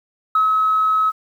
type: tone with ADSR envelope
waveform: sine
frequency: 1284 Hz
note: E6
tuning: 46 cents flat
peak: -11 dBFS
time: 0.35-1.12 s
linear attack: 4 ms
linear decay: 130 ms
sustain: -2 dB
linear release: 33 ms
effects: tanh soft clip ceiling -8 dBFS + 8-bit